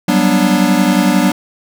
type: chord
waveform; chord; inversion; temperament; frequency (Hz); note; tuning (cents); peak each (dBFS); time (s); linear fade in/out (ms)
square; G major seventh; third; equal with one note detuned; 185 / 196 / 242.1 / 293.7; F#3 / G3 / B3 / D4; 0 / 0 / -34 / 0; -16; 0.08-1.32; 5
effects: none